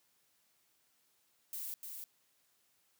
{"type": "noise with echo", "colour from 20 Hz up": "violet", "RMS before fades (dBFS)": -42, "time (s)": [1.53, 1.74], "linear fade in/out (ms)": 0, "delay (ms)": 300, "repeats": 1, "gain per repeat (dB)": -4, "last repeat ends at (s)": 2.04, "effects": ["white hiss -74 dBFS RMS until 2.99 s", "high-pass 80 Hz 12 dB/octave"]}